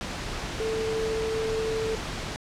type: tone in noise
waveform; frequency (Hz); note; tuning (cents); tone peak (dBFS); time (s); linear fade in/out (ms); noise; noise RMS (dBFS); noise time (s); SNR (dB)
sine; 443.2; A4; +13; -26; 0.6-1.95; 0; pink; -33; 0.01-2.36; +4
effects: low-pass 6000 Hz 12 dB/octave